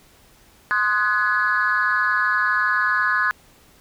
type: chord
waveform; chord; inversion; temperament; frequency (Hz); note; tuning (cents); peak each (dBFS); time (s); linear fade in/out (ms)
sine; Ab dominant seventh; first; equal with one note detuned; 1046.5 / 1244.5 / 1480 / 1692.2; C6 / Eb6 / Gb6 / Ab6; 0 / 0 / 0 / +32; -24 / -24 / -21 / -20; 0.71-3.31; 0
effects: tanh soft clip ceiling -10 dBFS + pink hiss -53 dBFS RMS until 3.8 s